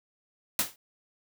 white noise with exponential decay, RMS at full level -22 dBFS, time 0.59-0.76 s, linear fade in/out 2 ms, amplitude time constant 35 ms, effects none

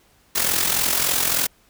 white noise with amplitude modulation, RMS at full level -18 dBFS, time 0.35-1.47 s, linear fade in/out 10 ms, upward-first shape sine, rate 43.4 Hz, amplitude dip 60%, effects pink hiss -58 dBFS RMS until 1.69 s

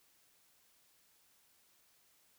silence, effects white hiss -70 dBFS RMS until 2.38 s

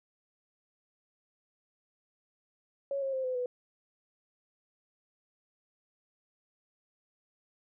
sine tone with pitch steps, 555 / 539.5 / 524.5 / 509.8 / 495.6 Hz, C#5 / C#5 / C5 / C5 / B4, +2 / -47 / +4 / -45 / +6 cents, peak -30 dBFS, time 2.91-3.46 s, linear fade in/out 2 ms, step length 110 ms, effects none

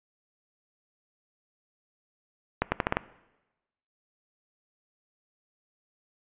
accelerating click train, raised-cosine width 0.5 ms, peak -8 dBFS, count 6, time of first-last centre 2.62-2.97 s, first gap 100 ms, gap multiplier 0.82, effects noise-tail reverb RT60 1.0 s tail -19 dB re dry + resampled to 8000 Hz

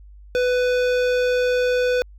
sine tone with hard clipping, 497.5 Hz, B4, 13 cents sharp, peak -19 dBFS, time 0.35-2.02 s, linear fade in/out 0 ms, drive 16 dB, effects added 50 Hz sine -41 dBFS peak until 2.18 s

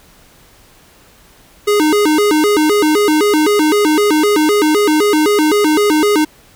square tone with vibrato, 356.6 Hz, F4, 36 cents sharp, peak -10 dBFS, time 1.67-6.25 s, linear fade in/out 10 ms, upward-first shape square, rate 3.9 Hz, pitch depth 260 cents each way, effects pink hiss -46 dBFS RMS until 6.55 s

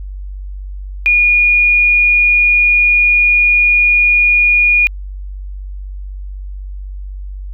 sine tone, 2440 Hz, D#7, 34 cents flat, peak -7 dBFS, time 1.06-4.87 s, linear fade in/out 0 ms, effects added 48 Hz sine -23 dBFS peak until 7.53 s

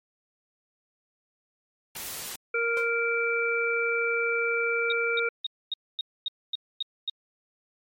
white noise, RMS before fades -36 dBFS, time 1.95-2.36 s, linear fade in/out 5 ms
harmonic tone, 466.1 Hz, A#4, in tune, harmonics 1 / 3 / 5, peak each -28 / -28 / -28 dBFS, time 2.54-5.29 s, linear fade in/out 5 ms
sawtooth tone with exponential decay, 521 Hz, C5, 7 cents flat, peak -29 dBFS, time 2.77-2.94 s, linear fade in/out 0 ms, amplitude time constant 36 ms
sine tone bursts, 3729 Hz, A#7, in tune, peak -26 dBFS, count 9, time 4.9-7.098 s, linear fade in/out 2 ms, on 22 ms, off 250 ms
effects MP3 64 kbps

